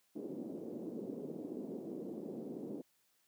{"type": "band-pass noise", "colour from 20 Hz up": "pink", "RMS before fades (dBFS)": -44, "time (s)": [0.15, 2.82], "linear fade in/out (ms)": 10, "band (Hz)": [220, 430], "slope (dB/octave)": 24, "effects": ["white hiss -75 dBFS RMS until 3.27 s", "high-pass 100 Hz 12 dB/octave"]}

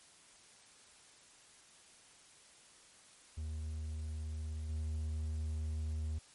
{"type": "tone with level steps", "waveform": "triangle", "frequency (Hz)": 77.78, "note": "D#2", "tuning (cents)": 0, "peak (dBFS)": [-36, -33], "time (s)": [3.37, 6.19], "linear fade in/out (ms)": 10, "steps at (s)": 4.69, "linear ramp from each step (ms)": 10, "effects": ["white hiss -61 dBFS RMS until 6.34 s", "MP3 48 kbps"]}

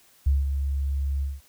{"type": "tone with ADSR envelope", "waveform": "sine", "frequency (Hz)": 69.3, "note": "C#2", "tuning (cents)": 0, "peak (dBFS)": -16, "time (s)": [0.26, 1.41], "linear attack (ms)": 10, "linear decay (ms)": 180, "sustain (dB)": -7, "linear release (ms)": 190, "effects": ["white hiss -58 dBFS RMS until 1.48 s"]}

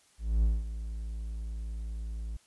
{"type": "tone with ADSR envelope", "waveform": "triangle", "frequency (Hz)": 55.1, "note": "A1", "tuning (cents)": 3, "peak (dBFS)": -19, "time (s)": [0.18, 2.37], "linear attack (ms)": 250, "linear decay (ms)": 200, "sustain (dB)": -13, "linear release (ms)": 6, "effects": ["white hiss -64 dBFS RMS until 2.46 s", "resampled to 24000 Hz"]}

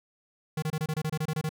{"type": "tone bursts", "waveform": "square", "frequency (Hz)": 155.56, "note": "D#3", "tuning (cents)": 0, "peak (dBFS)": -28, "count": 12, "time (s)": [0.57, 1.492], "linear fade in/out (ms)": 5, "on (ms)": 53, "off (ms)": 26, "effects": []}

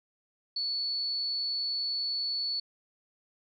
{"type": "tone", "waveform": "sine", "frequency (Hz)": 4435, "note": "C#8", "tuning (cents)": 0, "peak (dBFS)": -29, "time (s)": [0.56, 2.6], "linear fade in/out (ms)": 5, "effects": []}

